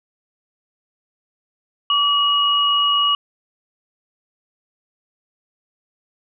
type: tone pair together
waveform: sine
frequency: 1150 / 2898 Hz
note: D6 / F#7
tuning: -37 / -37 cents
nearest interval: octave + major third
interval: 1600 cents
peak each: -18 / -16 dBFS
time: 1.9-3.15 s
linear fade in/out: 2 ms
effects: none